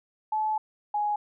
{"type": "tone pair in turn", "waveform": "sine", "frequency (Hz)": [863, 833.5], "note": ["A5", "G#5"], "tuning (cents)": [-34, 6], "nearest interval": "minor second", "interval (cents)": 60, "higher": "first", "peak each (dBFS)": -24, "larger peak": "neither", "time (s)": [[0.32, 0.58], [0.94, 1.16]], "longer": "first", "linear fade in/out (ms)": 5, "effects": []}